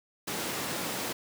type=high-pass noise; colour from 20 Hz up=pink; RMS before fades=-34 dBFS; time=0.27-1.13 s; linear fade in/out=10 ms; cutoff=200 Hz; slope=12 dB/octave; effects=none